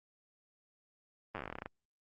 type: slowing click train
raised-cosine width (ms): 0.5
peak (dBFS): -25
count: 16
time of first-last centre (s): 1.35-1.66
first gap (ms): 9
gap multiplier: 1.11
effects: Opus 32 kbps